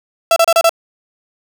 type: tone bursts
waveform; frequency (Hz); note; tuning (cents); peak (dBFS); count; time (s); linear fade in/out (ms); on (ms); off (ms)
35% pulse; 667; E5; +20; -6; 5; 0.31-0.694; 2; 52; 31
effects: none